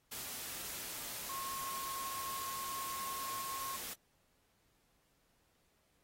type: tone in noise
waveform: sine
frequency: 1080 Hz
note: C#6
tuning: 45 cents flat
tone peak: -41 dBFS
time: 1.29-3.77 s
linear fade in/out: 10 ms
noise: white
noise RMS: -44 dBFS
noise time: 0.11-3.94 s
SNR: 0 dB
effects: pink hiss -75 dBFS RMS until 6.03 s + AAC 48 kbps